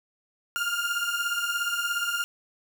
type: beating tone pair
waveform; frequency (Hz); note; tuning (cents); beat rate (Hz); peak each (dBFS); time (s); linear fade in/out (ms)
30% pulse; 1396.9 / 1413.9; F6 / F6; 0 / +21; 17; -27 / -26; 0.56-2.24; 0
effects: none